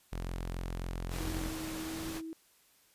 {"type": "tone", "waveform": "sawtooth", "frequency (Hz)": 43.65, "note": "F1", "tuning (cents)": 0, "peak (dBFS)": -32, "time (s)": [0.12, 1.5], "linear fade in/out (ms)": 10}
{"type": "noise", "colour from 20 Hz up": "pink", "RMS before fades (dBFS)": -42, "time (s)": [1.09, 2.22], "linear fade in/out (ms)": 50}
{"type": "tone with pitch glide", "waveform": "sine", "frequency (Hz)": [318, 323.2], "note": ["D#4", "E4"], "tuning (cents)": [38, -34], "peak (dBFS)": -39, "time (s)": [1.2, 2.33], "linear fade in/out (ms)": 0, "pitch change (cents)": 28, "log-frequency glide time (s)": [1.8, 1.96]}
{"effects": ["white hiss -66 dBFS RMS until 2.94 s", "resampled to 32000 Hz"]}